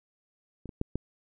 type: clicks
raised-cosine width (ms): 3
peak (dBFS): -28 / -28 / -15 / -17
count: 4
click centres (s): 0.657 / 0.692 / 0.814 / 0.956
effects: none